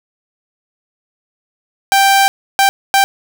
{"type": "tone bursts at uneven times", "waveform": "sawtooth", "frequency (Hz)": 785, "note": "G5", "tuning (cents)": 2, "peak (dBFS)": -4, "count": 3, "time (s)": [[1.92, 2.28], [2.59, 2.69], [2.94, 3.04]], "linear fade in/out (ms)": 0, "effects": []}